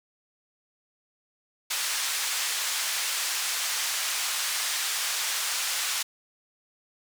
white band-pass noise, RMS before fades -29 dBFS, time 1.7-6.03 s, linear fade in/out 10 ms, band 1100 to 8200 Hz, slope 12 dB/octave, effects none

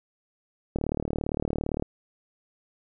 click train, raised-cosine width 2 ms, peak -14 dBFS, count 41, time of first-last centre 0.76-1.824 s, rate 37.6 Hz, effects none

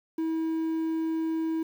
triangle tone with quantisation, 322.7 Hz, E4, 37 cents flat, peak -24 dBFS, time 0.18-1.63 s, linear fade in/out 5 ms, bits 9, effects none

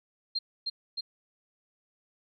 sine tone with echo, 4191 Hz, C8, 2 cents sharp, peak -27 dBFS, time 0.35-0.39 s, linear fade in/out 10 ms, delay 310 ms, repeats 2, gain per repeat -2 dB, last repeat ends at 1.01 s, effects none

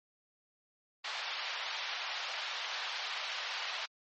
white band-pass noise, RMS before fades -39 dBFS, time 1.04-3.86 s, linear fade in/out 10 ms, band 670 to 4400 Hz, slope 24 dB/octave, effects low-pass 7000 Hz 12 dB/octave + MP3 32 kbps

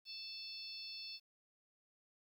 harmonic tone, 880 Hz, A5, in tune, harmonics 3 / 4 / 5 / 6, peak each -54 / -56 / -48 / -51 dBFS, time 0.05-1.2 s, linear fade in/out 50 ms, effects 12-bit

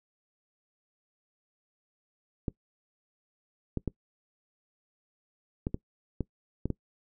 clicks, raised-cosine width 3 ms, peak -17 dBFS, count 8, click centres 2.482 / 3.773 / 3.877 / 5.669 / 5.744 / 6.207 / 6.656 / 6.703 s, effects noise-tail reverb RT60 0.1 s tail -22 dB re dry

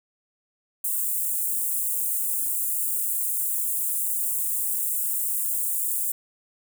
white high-pass noise, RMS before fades -26 dBFS, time 0.84-6.12 s, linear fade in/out 5 ms, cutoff 7900 Hz, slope 48 dB/octave, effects none

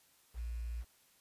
sine tone with quantisation, 58.27 Hz, A#1, in tune, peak -37 dBFS, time 0.34-0.85 s, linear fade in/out 50 ms, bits 10, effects white hiss -68 dBFS RMS until 1.2 s + resampled to 32000 Hz

